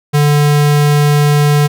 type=tone; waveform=square; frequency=146.83 Hz; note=D3; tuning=in tune; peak=-8 dBFS; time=0.13-1.68 s; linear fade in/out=20 ms; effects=none